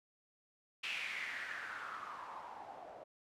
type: noise with low-pass filter sweep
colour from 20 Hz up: blue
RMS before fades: -45 dBFS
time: 0.83-3.04 s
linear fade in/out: 10 ms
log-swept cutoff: 2700 to 630 Hz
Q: 5.2
effects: none